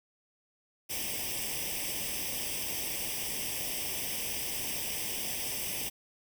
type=noise with comb filter; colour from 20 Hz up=white; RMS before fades=-35 dBFS; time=0.89-5.9 s; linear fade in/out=20 ms; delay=0.36 ms; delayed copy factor=+0.85; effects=none